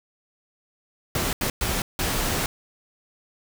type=noise bursts at uneven times; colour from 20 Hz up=pink; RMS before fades=-25 dBFS; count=4; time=1.15-1.33 / 1.41-1.5 / 1.61-1.82 / 1.99-2.46 s; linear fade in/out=2 ms; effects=none